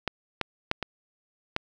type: clicks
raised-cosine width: 0.3 ms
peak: -11 / -10 / -8 / -14 / -10 dBFS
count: 5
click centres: 0.077 / 0.413 / 0.714 / 0.827 / 1.564 s
effects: none